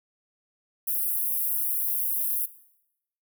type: high-pass noise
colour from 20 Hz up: pink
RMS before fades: -27 dBFS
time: 0.87-2.46 s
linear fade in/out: 10 ms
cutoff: 11000 Hz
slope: 48 dB/octave
effects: noise-tail reverb RT60 0.8 s tail -17 dB re dry